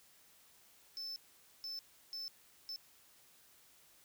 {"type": "tone bursts at uneven times", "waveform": "triangle", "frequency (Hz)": 5274, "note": "E8", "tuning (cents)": 0, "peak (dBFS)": -40, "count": 4, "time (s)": [[0.97, 1.16], [1.64, 1.79], [2.13, 2.28], [2.69, 2.76]], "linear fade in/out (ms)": 0, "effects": ["white hiss -65 dBFS RMS until 4.04 s"]}